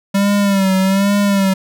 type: tone with vibrato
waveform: square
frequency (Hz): 196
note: G3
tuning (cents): 0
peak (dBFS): -12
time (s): 0.14-1.54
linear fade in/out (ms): 10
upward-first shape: sine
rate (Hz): 1.2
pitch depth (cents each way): 62
effects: none